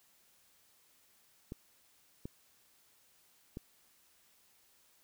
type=clicks; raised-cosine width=3 ms; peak=-28 dBFS; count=3; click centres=1.521 / 2.255 / 3.571 s; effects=white hiss -68 dBFS RMS until 5.03 s